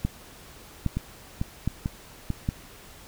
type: two click trains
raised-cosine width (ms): 5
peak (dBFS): -12 / -14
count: 4 / 4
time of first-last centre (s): 0.05-2.489 / 0.97-2.303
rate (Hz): 1.23 / 2.25
effects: pink hiss -48 dBFS RMS until 3.07 s